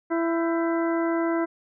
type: harmonic tone with a mistuned harmonic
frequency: 333.3 Hz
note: E4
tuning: 19 cents sharp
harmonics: 1 / 2 / 3 / 4 / 5 / 6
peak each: -23 / -29 / -33 / -35 / -37 / -39 dBFS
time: 0.1-1.46 s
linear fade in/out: 20 ms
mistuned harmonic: 5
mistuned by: -99 cents
effects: none